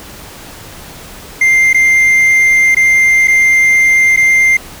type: tone with dropouts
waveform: triangle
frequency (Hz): 2097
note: C7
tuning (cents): +3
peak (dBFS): -4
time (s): 1.41-4.57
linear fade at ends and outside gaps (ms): 5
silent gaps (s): 1.731-1.744 / 2.748-2.767 / 3.274-3.28 / 4.163-4.172
effects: pink hiss -32 dBFS RMS until 4.8 s